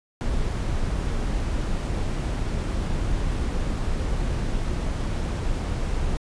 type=noise; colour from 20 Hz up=brown; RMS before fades=-25 dBFS; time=0.21-6.17 s; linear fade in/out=0 ms; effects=resampled to 22050 Hz